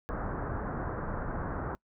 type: low-pass noise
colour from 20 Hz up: pink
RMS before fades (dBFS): -35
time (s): 0.09-1.75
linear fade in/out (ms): 0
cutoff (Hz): 1600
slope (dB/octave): 48
effects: noise-tail reverb RT60 0.1 s tail -24 dB re dry